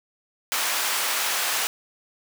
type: high-pass noise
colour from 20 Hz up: pink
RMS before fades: -25 dBFS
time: 0.52-1.67 s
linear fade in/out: 0 ms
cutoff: 1000 Hz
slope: 12 dB/octave
effects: none